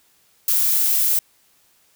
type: noise with high-pass filter sweep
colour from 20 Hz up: violet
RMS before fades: -18 dBFS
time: 0.48-1.19 s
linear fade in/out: 2 ms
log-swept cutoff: 940 to 400 Hz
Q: 1.6
effects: white hiss -59 dBFS RMS until 1.95 s